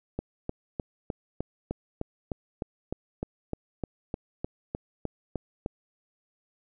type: click train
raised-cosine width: 2 ms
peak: -17 dBFS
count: 19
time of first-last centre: 0.19-5.661 s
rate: 3.29 Hz
effects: none